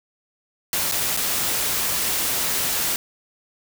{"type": "noise with dropouts", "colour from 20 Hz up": "white", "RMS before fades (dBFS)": -23, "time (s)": [0.73, 2.96], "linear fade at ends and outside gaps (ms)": 1, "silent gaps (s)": [[0.914, 0.921], [1.166, 1.172]], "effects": []}